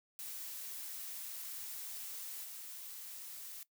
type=noise with level steps; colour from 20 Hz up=blue; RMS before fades=-45 / -48 dBFS; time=0.19-3.63 s; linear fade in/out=0 ms; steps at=2.43 s; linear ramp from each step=20 ms; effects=noise-tail reverb RT60 0.1 s tail -18 dB re dry